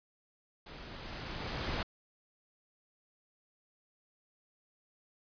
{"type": "noise with level ramp", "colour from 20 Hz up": "pink", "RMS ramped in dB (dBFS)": [-49, -34], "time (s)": [0.66, 1.83], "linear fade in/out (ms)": 5, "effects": ["resampled to 11025 Hz"]}